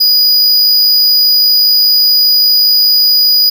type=tone with amplitude modulation; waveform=square; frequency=4924 Hz; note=D#8; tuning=19 cents flat; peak=-5 dBFS; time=0-3.5 s; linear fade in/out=10 ms; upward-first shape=sine; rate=105 Hz; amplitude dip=25%; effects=none